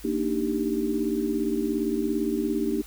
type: chord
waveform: sine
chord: Eb major seventh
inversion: second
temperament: equal with one note detuned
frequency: 230.7 / 293.7 / 311.1 / 392 Hz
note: Bb3 / D4 / Eb4 / G4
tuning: -18 / 0 / 0 / 0 cents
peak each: -29 dBFS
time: 0.04-2.82 s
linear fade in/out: 10 ms
effects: added 50 Hz sine -44 dBFS peak until 2.86 s + white hiss -48 dBFS RMS until 2.86 s